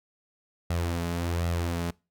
sawtooth tone with flanger, 85.5 Hz, F2, 36 cents flat, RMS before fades -29 dBFS, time 0.7-1.91 s, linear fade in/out 5 ms, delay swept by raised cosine 1.5 to 4.8 ms, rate 1.3 Hz, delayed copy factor +0.5, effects noise-tail reverb RT60 0.3 s tail -25 dB re dry

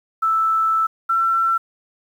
sine tone pair in turn, 1318.5 / 1346.2 Hz, E6 / E6, 0 / +36 cents, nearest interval unison, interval 36 cents, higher second, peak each -15 dBFS, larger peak neither, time 0.22-0.87 / 1.09-1.58 s, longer first, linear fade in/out 10 ms, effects 8-bit

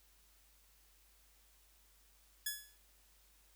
5% pulse tone with exponential decay, 1698 Hz, G#6, 38 cents sharp, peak -24 dBFS, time 2.46-2.78 s, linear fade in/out 5 ms, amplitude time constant 68 ms, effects added 50 Hz sine -69 dBFS peak until 3.55 s + white hiss -69 dBFS RMS until 3.55 s

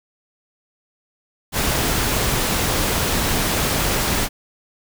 pink noise, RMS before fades -20 dBFS, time 1.52-4.29 s, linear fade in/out 50 ms, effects none

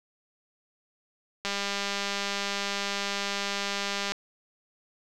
click train, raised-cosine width 0.2 ms, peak -13 dBFS, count 535, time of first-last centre 1.45-4.12 s, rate 200 Hz, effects none

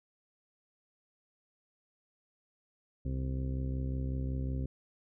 harmonic tone, 65.41 Hz, C2, in tune, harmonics 1 / 2 / 3 / 4 / 5 / 6 / 7 / 8, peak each -34 / -36 / -49 / -41 / -55 / -50 / -57 / -52 dBFS, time 3.05-4.66 s, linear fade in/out 5 ms, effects none

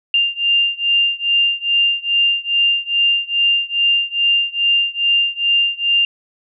sine beating tone pair, 2794 / 2796.4 Hz, F7 / F7, 0 / +2 cents, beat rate 2.4 Hz, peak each -16 / -17 dBFS, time 0.14-6.05 s, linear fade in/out 2 ms, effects none

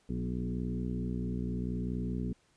harmonic tone with a mistuned harmonic, 60.7 Hz, B1, 29 cents flat, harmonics 1 / 2 / 3 / 4 / 5 / 6 / 7, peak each -38 / -39 / -36 / -38 / -47 / -46 / -47 dBFS, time 0.09-2.33 s, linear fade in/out 5 ms, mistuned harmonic 4, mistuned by +27 cents, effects pink hiss -69 dBFS RMS until 2.56 s + resampled to 22050 Hz

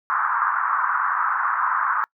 pink band-pass noise, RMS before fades -22 dBFS, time 0.1-2.04 s, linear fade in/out 0 ms, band 1000 to 1500 Hz, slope 48 dB/octave, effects noise-tail reverb RT60 0.1 s tail -26 dB re dry

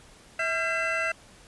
triangle tone cluster, 650 / 1369 / 1599 / 2027 / 2676 Hz, E5 / F6 / G6 / B6 / E7, -24 / -35 / +34 / +45 / +25 cents, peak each -30 dBFS, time 0.39-1.12 s, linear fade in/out 5 ms, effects pink hiss -53 dBFS RMS until 1.47 s + resampled to 24000 Hz

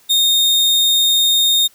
40% pulse tone, 3686 Hz, A#7, 20 cents flat, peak -10 dBFS, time 0.09-1.68 s, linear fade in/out 20 ms, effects white hiss -51 dBFS RMS until 1.74 s

